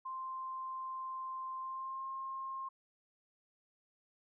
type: tone with pitch glide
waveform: sine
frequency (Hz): 1046.5 to 1066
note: C6 to C6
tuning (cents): 0 to +32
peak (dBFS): -39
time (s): 0.05-2.69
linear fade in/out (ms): 10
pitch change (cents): +32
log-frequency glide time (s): 1.6-2.06
effects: none